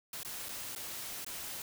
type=noise with dropouts; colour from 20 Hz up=white; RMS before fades=-42 dBFS; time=0.13-1.62 s; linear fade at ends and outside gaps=2 ms; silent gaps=0.232-0.248 / 0.486-0.49 / 0.751-0.76 / 1.247-1.264 s; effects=none